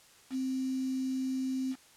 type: tone with quantisation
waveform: sine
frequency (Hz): 261.6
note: C4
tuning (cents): 0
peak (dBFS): -30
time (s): 0.3-1.76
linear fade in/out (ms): 50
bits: 8
effects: white hiss -59 dBFS RMS until 1.96 s + low-pass 10000 Hz 12 dB/octave